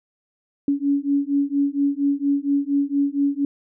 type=beating tone pair; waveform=sine; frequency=280 / 284.3 Hz; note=C#4 / C#4; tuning=+18 / +44 cents; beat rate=4.3 Hz; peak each=-21 dBFS; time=0.68-3.45 s; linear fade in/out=2 ms; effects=none